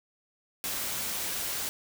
white noise, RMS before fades -33 dBFS, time 0.64-1.69 s, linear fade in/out 0 ms, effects none

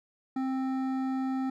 sine tone with hard clipping, 263.2 Hz, C4, 10 cents sharp, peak -30 dBFS, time 0.36-1.5 s, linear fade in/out 5 ms, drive 11 dB, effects none

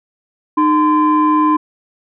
sine tone pair together, 305.9 / 1028.2 Hz, D#4 / C6, -29 / -31 cents, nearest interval octave + major sixth, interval 2098 cents, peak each -11 dBFS, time 0.57-1.57 s, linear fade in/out 10 ms, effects tanh soft clip ceiling -5 dBFS

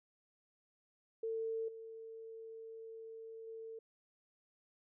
sine tone with level steps, 449.1 Hz, A4, 35 cents sharp, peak -36 / -47 / -45 dBFS, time 1.23-3.79 s, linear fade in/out 5 ms, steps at 1.68 / 3.47 s, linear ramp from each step 5 ms, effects none

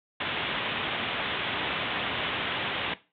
white low-pass noise, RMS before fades -31 dBFS, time 0.2-2.94 s, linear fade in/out 5 ms, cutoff 3600 Hz, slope 96 dB/octave, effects noise-tail reverb RT60 0.3 s tail -17 dB re dry + high-pass 80 Hz 12 dB/octave

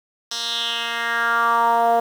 10% pulse tone with band-pass filter sweep, 233.1 Hz, A#3, in tune, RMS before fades -20 dBFS, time 0.31-2 s, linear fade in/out 5 ms, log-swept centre 4900 to 630 Hz, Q 3.6, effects 7-bit

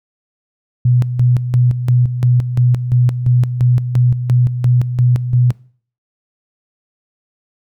sine tone with tremolo, 123.47 Hz, B2, in tune, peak -8 dBFS, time 0.85-5.52 s, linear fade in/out 5 ms, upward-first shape square, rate 2.9 Hz, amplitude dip 65%, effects noise-tail reverb RT60 0.5 s tail -23 dB re dry

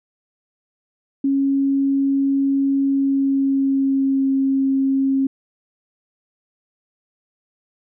sine tone with pitch glide, 274.7 to 269.8 Hz, C#4 to C#4, -16 to -47 cents, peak -15 dBFS, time 1.24-5.27 s, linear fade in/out 5 ms, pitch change -31 cents, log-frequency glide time 2.85-4.33 s, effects none

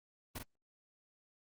pink noise with echo, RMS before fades -41 dBFS, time 0.35-0.39 s, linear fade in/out 10 ms, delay 43 ms, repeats 1, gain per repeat -4 dB, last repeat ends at 0.433 s, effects Opus 32 kbps

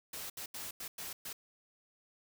white noise bursts at uneven times, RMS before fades -43 dBFS, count 6, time 0.13-0.3 / 0.37-0.46 / 0.54-0.71 / 0.8-0.88 / 0.98-1.13 / 1.25-1.33 s, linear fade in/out 5 ms, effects none

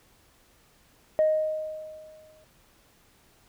sine tone with exponential decay, 622.3 Hz, D#5, in tune, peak -16 dBFS, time 1.19-2.44 s, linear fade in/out 0 ms, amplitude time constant 270 ms, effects tanh soft clip ceiling -15 dBFS + pink hiss -61 dBFS RMS until 3.48 s

